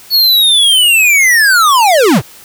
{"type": "linear sweep", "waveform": "square", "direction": "down", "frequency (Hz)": [4435, 87.31], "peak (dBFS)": -6, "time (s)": [0.1, 2.22], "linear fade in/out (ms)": 50, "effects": ["white hiss -37 dBFS RMS until 2.44 s"]}